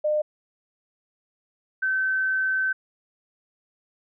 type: tone pair in turn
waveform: sine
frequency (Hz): 605 / 1536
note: D#5 / G6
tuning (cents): -49 / -36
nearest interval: octave + major third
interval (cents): 1613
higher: second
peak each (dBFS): -20 / -21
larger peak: first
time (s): 0.04-0.22 / 1.82-2.73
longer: second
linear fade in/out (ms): 10
effects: none